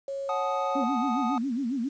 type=tone; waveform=sine; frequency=550 Hz; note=C#5; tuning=14 cents flat; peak=-30 dBFS; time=0.08-0.84 s; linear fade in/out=2 ms
type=chord; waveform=triangle; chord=D# diminished; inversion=first; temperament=equal with one note detuned; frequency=740 / 863.9 / 1244.5 Hz; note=F#5 / A5 / D#6; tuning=0 / -32 / 0 cents; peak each=-30 / -30 / -29 dBFS; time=0.29-1.38 s; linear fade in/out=2 ms
type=tone with vibrato; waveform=sine; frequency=253.1 Hz; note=B3; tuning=43 cents sharp; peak=-26 dBFS; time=0.75-1.89 s; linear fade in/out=10 ms; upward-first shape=sine; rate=7.3 Hz; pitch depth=200 cents each way
effects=resampled to 16000 Hz + 9-bit